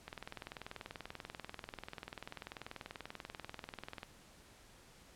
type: click train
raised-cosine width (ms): 0.3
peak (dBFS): -28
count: 82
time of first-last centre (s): 0.08-4.031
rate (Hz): 20.5
effects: pink hiss -61 dBFS RMS until 5.15 s + low-pass 11000 Hz 12 dB/octave